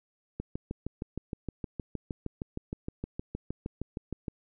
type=click train; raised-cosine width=3 ms; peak=-21 dBFS; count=26; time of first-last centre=0.4-4.282 s; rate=6.44 Hz; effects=none